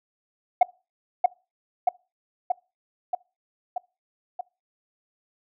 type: tone with echo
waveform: sine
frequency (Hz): 724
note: F#5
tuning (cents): -38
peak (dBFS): -9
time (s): 0.61-0.63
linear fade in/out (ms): 5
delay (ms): 630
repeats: 6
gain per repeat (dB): -3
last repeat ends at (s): 4.41
effects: noise-tail reverb RT60 0.3 s tail -24 dB re dry + tanh soft clip ceiling -10 dBFS